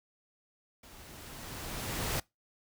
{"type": "noise with level ramp", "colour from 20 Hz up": "pink", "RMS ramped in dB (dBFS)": [-54, -32], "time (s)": [0.83, 2.2], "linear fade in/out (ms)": 5, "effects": ["noise-tail reverb RT60 0.2 s tail -24 dB re dry"]}